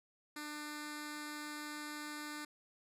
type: tone with notch filter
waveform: 10% pulse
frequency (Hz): 298.9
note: D4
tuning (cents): +31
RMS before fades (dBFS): -45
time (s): 0.36-2.45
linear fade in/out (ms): 5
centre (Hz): 670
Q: 0.79
effects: resampled to 32000 Hz